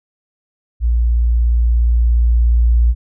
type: tone with level ramp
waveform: sine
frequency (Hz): 58.5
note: A#1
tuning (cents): +7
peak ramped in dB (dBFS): -11 to -8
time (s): 0.8-2.95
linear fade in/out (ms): 50
effects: none